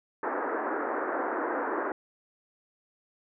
pink band-pass noise, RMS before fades -31 dBFS, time 0.23-1.92 s, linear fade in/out 2 ms, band 280 to 1700 Hz, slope 48 dB/octave, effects none

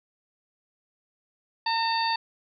harmonic tone with a mistuned harmonic, 911 Hz, A#5, 40 cents flat, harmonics 1 / 2 / 3 / 4 / 5, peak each -25 / -33 / -35 / -36 / -30 dBFS, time 1.66-2.16 s, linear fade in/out 5 ms, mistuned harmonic 3, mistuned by -44 cents, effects none

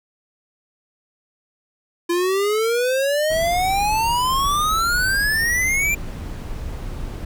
square exponential sweep, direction up, 340 to 2388 Hz, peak -18 dBFS, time 2.09-5.95 s, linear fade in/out 10 ms
brown noise, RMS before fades -29 dBFS, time 3.3-7.25 s, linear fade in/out 5 ms
effects none

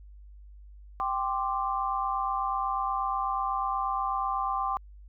sine chord, G suspended fourth, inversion none, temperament equal, 784 / 1046.5 / 1174.7 Hz, G5 / C6 / D6, 0 / 0 / 0 cents, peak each -31 dBFS, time 1-4.77 s, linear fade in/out 0 ms, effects added 50 Hz sine -46 dBFS peak until 5.08 s

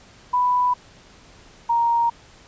sine tone pair in turn, 990 / 935.1 Hz, B5 / A#5, +4 / +5 cents, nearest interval minor second, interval 99 cents, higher first, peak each -16 dBFS, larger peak neither, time 0.33-0.74 / 1.69-2.1 s, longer neither, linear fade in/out 10 ms, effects pink hiss -49 dBFS RMS until 2.47 s + resampled to 16000 Hz

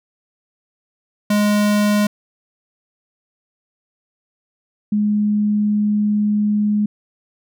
square / sine tone pair in turn, 207.7 / 209 Hz, G#3 / G#3, 0 / +11 cents, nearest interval unison, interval 11 cents, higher second, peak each -14 dBFS, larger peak neither, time 1.3-2.07 / 4.92-6.86 s, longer second, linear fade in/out 5 ms, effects none

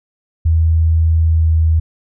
sine tone with pitch glide, 81.1 to 80.31 Hz, E2 to E2, -28 to -45 cents, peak -9 dBFS, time 0.45-1.8 s, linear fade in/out 10 ms, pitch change -17 cents, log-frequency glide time 1.27-1.51 s, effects none

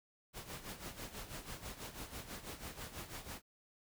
pink noise with tremolo, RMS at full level -45 dBFS, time 0.33-3.42 s, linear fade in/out 50 ms, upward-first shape sine, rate 6.1 Hz, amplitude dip 70%, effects none

